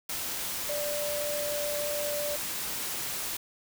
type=tone in noise; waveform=sine; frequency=587.3 Hz; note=D5; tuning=in tune; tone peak=-31 dBFS; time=0.69-2.36 s; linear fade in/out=5 ms; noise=white; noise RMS=-34 dBFS; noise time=0.09-3.37 s; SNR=0 dB; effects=none